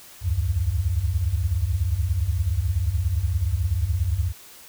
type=tone cluster; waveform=sine; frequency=67 / 77.5 / 94.3 Hz; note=C2 / D#2 / F#2; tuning=+42 / -6 / +33 cents; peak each=-27 / -25 / -23 dBFS; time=0.21-4.33 s; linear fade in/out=50 ms; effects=white hiss -46 dBFS RMS until 4.68 s